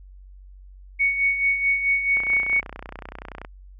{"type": "tone with tremolo", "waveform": "sine", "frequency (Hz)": 2226, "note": "C#7", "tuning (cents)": 7, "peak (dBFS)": -16, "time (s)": [0.99, 2.61], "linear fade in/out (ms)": 20, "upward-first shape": "sine", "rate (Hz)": 4.6, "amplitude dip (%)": 60}
{"type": "click train", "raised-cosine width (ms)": 0.5, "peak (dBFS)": -20, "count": 40, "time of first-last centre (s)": [2.17, 3.449], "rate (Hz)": 30.5}
{"effects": ["added 47 Hz sine -42 dBFS peak until 3.79 s"]}